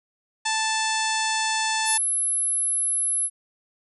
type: harmonic tone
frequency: 880 Hz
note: A5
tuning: in tune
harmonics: 1 / 2 / 3 / 4 / 5 / 6 / 7 / 8 / 9 / 10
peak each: -26 / -29 / -31 / -32 / -33 / -34 / -34 / -35 / -36 / -36 dBFS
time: 0.45-1.98 s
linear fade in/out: 10 ms
type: tone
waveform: sine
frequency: 11000 Hz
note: F9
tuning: 27 cents flat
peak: -21 dBFS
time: 1.85-3.3 s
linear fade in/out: 50 ms
effects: none